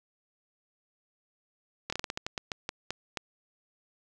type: slowing click train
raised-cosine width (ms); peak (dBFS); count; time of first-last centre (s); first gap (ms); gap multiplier
0.2; -15; 13; 1.9-3.172; 25; 1.24
effects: none